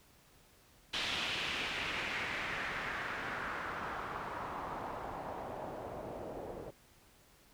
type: noise with low-pass filter sweep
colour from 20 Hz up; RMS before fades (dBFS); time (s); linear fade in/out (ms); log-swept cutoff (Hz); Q
white; -40; 0.93-6.71; 10; 3400 to 510; 2.1
effects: pink hiss -64 dBFS RMS until 7.53 s